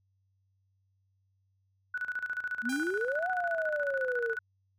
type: tone with tremolo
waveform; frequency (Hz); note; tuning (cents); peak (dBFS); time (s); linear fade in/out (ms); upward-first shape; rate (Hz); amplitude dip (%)
sine; 1480; F#6; 0; -30; 1.94-4.39; 5; square; 14; 75
type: exponential two-way sweep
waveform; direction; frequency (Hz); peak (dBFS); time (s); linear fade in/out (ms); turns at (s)
sine; up then down; 220 to 750 to 442.3; -30; 2.62-4.36; 50; 3.29
type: tone with exponential decay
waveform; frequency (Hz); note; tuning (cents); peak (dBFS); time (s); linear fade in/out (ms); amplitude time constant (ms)
5% pulse; 798; G5; +31; -26; 2.69-3.25; 5; 120
effects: added 96 Hz sine -70 dBFS peak until 4.78 s